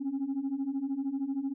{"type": "beating tone pair", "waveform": "sine", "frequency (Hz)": [264.7, 277.7], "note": ["C4", "C#4"], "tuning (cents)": [20, 3], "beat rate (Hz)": 13, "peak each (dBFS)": [-33, -30], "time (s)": [0, 1.54], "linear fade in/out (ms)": 20, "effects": ["tanh soft clip ceiling -26 dBFS"]}